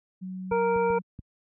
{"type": "tone with pitch glide", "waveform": "sine", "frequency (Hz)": [186.2, 183.64], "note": ["F#3", "F#3"], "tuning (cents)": [11, -13], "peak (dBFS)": -33, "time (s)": [0.21, 1.02], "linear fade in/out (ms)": 20, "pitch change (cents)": -24, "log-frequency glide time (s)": [0.63, 0.87]}
{"type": "harmonic tone", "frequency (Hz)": 466.2, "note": "A#4", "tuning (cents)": 0, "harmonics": [1, 2, 3, 5], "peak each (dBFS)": [-23, -27, -36, -39], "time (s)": [0.51, 0.99], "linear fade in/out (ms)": 10}
{"type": "clicks", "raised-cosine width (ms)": 5, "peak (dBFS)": -26, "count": 4, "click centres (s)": [0.516, 0.761, 0.902, 1.191]}
{"effects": ["high-pass 60 Hz 12 dB/octave"]}